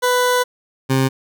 20% pulse tone pair in turn, 496.4 / 132.93 Hz, B4 / C3, +9 / +28 cents, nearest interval octave + major seventh, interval 2281 cents, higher first, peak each -9 dBFS, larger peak neither, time 0.02-0.44 / 0.89-1.09 s, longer first, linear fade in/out 20 ms, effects none

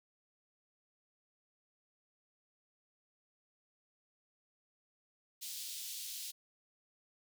pink high-pass noise, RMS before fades -44 dBFS, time 5.41-6.32 s, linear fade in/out 20 ms, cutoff 3400 Hz, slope 24 dB/octave, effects none

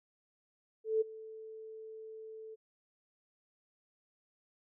sine tone with ADSR envelope, 440 Hz, A4, in tune, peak -25 dBFS, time 0.84-2.56 s, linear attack 170 ms, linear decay 16 ms, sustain -20 dB, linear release 25 ms, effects none

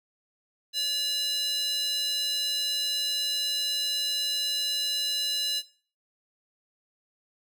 square tone with high-pass filter, 572 Hz, D5, 46 cents flat, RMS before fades -28 dBFS, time 0.73-5.63 s, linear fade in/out 50 ms, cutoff 3600 Hz, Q 7.9, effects noise-tail reverb RT60 0.4 s tail -17 dB re dry

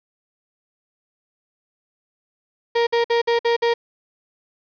35% pulse tone bursts, 468.5 Hz, A#4, 9 cents sharp, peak -14 dBFS, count 6, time 2.75-3.74 s, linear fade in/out 10 ms, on 120 ms, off 54 ms, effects resampled to 11025 Hz + 7-bit

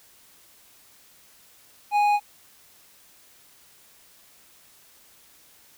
triangle tone with hard clipping, 827 Hz, G#5, 8 cents flat, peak -19 dBFS, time 1.91-2.2 s, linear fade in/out 50 ms, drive 10 dB, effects white hiss -55 dBFS RMS until 5.77 s

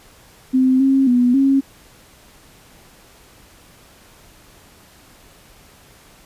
sine tone with pitch steps, 259.2 / 269.2 / 245.6 / 272.1 Hz, C4 / C4 / B3 / C#4, -16 / +49 / -9 / -32 cents, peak -11 dBFS, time 0.53-1.61 s, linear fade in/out 20 ms, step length 270 ms, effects pink hiss -48 dBFS RMS until 6.25 s + resampled to 32000 Hz

